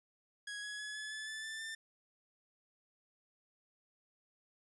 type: tone with pitch steps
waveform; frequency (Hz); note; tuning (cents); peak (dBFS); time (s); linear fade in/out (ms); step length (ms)
sawtooth; 1661.2 / 1678.6 / 1696.1 / 1713.8 / 1731.7 / 1749.8 / 1768.1 / 1786.6; G#6 / G#6 / G#6 / A6 / A6 / A6 / A6 / A6; 0 / +18 / +36 / -46 / -28 / -10 / +8 / +26; -38; 0.47-1.75; 5; 160
effects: resampled to 24000 Hz